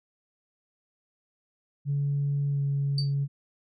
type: tone with pitch glide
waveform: sine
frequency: 142.1 to 140.31 Hz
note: C#3 to C#3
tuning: +43 to +21 cents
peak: -23 dBFS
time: 1.85-3.28 s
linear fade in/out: 50 ms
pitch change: -22 cents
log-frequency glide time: 2.5-2.61 s
type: tone with exponential decay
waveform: sine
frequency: 4600 Hz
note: D8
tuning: 37 cents flat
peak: -24 dBFS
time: 2.98-3.14 s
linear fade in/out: 2 ms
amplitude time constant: 33 ms
effects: tanh soft clip ceiling -20 dBFS